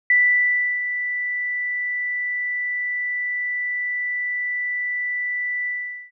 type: tone with ADSR envelope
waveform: sine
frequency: 1975.5 Hz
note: B6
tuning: in tune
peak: -12 dBFS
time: 0.1-6.11 s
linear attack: 3 ms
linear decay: 700 ms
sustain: -10 dB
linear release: 440 ms
effects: none